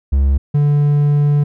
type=tone pair in turn; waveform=triangle; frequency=68.8 / 145.78 Hz; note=C#2 / D3; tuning=-12 / -12 cents; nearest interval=octave + minor second; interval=1300 cents; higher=second; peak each=-8 dBFS; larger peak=neither; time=0.12-0.38 / 0.54-1.44 s; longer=second; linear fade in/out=10 ms; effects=none